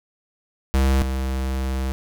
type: tone pair in turn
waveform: square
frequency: 66.6 / 65.76 Hz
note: C2 / C2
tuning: +31 / +9 cents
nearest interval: unison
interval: 22 cents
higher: first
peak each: -16 / -23 dBFS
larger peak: first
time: 0.74-1.02 / 1.02-1.92 s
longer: second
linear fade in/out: 0 ms
effects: 8-bit